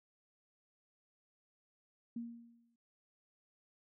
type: tone with exponential decay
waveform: sine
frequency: 234.2 Hz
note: A#3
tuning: 8 cents sharp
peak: -37 dBFS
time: 2.16-2.76 s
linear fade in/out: 5 ms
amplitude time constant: 130 ms
effects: none